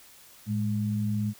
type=tone pair together; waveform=sine; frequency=110.1 / 207.8 Hz; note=A2 / G#3; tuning=+2 / +1 cents; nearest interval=major seventh; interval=1099 cents; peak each=-28 dBFS; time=0.46-1.34 s; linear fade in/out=50 ms; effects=white hiss -53 dBFS RMS until 1.39 s